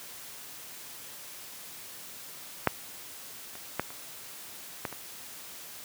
clicks, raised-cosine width 0.5 ms, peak -6 / -29 / -12 / -30 / -16 / -25 dBFS, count 6, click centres 2.673 / 3.554 / 3.796 / 3.905 / 4.852 / 4.927 s, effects white hiss -45 dBFS RMS until 5.84 s + high-pass 80 Hz 12 dB/octave

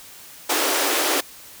pink high-pass noise, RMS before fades -21 dBFS, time 0.49-1.21 s, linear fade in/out 10 ms, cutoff 280 Hz, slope 96 dB/octave, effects white hiss -43 dBFS RMS until 1.6 s

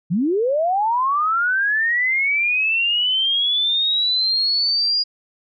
sine linear sweep, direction up, 150.9 to 4874 Hz, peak -16 dBFS, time 0.1-5.04 s, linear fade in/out 20 ms, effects none

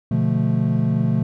triangle chord, B half-diminished seventh, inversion none, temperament equal, 123.47 / 146.83 / 174.61 / 220 Hz, B2 / D3 / F3 / A3, 0 / 0 / 0 / 0 cents, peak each -19 / -21 / -21 / -20 dBFS, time 0.11-1.23 s, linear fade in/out 5 ms, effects none

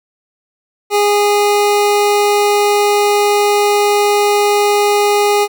25% pulse tone, 411.6 Hz, G#4, 16 cents flat, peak -6 dBFS, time 0.9-5.48 s, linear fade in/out 50 ms, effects none

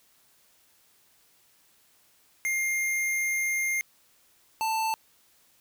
square tone pair in turn, 2116 / 886.1 Hz, C7 / A5, +19 / +12 cents, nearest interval octave + minor third, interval 1507 cents, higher first, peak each -26 dBFS, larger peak neither, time 2.45-3.81 / 4.61-4.94 s, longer first, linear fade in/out 0 ms, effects white hiss -63 dBFS RMS until 5.6 s

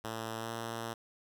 5% pulse tone with pitch glide, 112.2 to 114.76 Hz, A2 to A#2, +34 to -27 cents, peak -26 dBFS, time 0.04-0.94 s, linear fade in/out 10 ms, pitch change +39 cents, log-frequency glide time 0.4-0.49 s, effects none

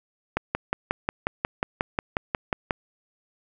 click train, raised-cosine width 0.5 ms, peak -8 dBFS, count 14, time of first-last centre 0.37-2.708 s, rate 5.56 Hz, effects none

